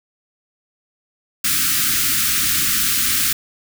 white band-stop noise, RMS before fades -18 dBFS, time 1.44-3.33 s, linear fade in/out 5 ms, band 330 to 1200 Hz, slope 96 dB/octave, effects none

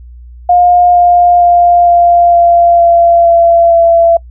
sine tone with pitch steps, 710 / 704.7 / 699.4 / 694.2 / 689 / 683.8 / 678.7 / 673.6 Hz, F5 / F5 / F5 / F5 / F5 / F5 / F5 / E5, +28 / +15 / +2 / -11 / -24 / -37 / -50 / +37 cents, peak -3 dBFS, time 0.49-4.17 s, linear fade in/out 5 ms, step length 460 ms, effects noise-tail reverb RT60 0.1 s tail -25 dB re dry + added 60 Hz sine -29 dBFS peak until 4.3 s

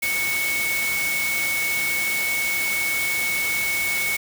sine tone in noise, 2215 Hz, C#7, 2 cents flat, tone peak -22 dBFS, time 0.02-4.17 s, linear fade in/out 10 ms, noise white, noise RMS -28 dBFS, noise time 0.02-4.17 s, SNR +3 dB, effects none

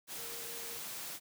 sine tone in noise, 466.2 Hz, A#4, in tune, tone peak -52 dBFS, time 0.15-0.81 s, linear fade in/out 50 ms, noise white, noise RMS -43 dBFS, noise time 0.07-1.2 s, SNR -12 dB, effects high-pass 100 Hz 12 dB/octave

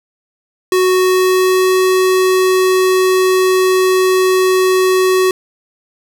square tone with pitch glide, 370 to 373 Hz, F#4 to F#4, 0 to +14 cents, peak -10 dBFS, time 0.72-5.31 s, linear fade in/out 2 ms, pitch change +14 cents, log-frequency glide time 0.9-1.76 s, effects none

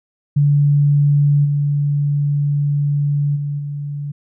sine tone with level steps, 144.4 Hz, D3, 29 cents flat, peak -10 / -14 / -19 / -22 dBFS, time 0.36-4.12 s, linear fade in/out 10 ms, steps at 1.44 / 3.35 / 3.58 s, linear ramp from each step 20 ms, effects none

